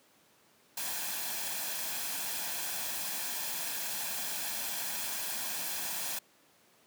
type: noise with comb filter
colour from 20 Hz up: white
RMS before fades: -36 dBFS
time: 0.77-6.19 s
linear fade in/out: 5 ms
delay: 1.2 ms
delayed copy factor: +0.5
effects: pink hiss -64 dBFS RMS until 6.86 s + high-pass 200 Hz 12 dB/octave